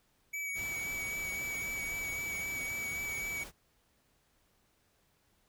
square tone with vibrato, 2274 Hz, C#7, 44 cents sharp, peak -36 dBFS, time 0.33-3.44 s, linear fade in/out 10 ms, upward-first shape sine, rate 3.8 Hz, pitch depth 21 cents each way
pink noise, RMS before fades -47 dBFS, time 0.54-3.52 s, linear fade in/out 50 ms
effects pink hiss -72 dBFS RMS until 5.48 s

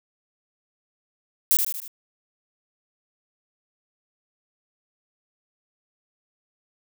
violet noise with echo, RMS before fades -18 dBFS, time 1.51-1.57 s, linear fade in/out 0 ms, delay 77 ms, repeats 4, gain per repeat -5 dB, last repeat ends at 1.878 s, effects none

